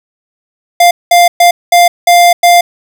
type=tone bursts at uneven times; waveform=square; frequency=698.5 Hz; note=F5; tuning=in tune; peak=-3 dBFS; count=6; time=0.8-0.91 / 1.11-1.28 / 1.4-1.51 / 1.72-1.88 / 2.07-2.33 / 2.43-2.61 s; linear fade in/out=5 ms; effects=none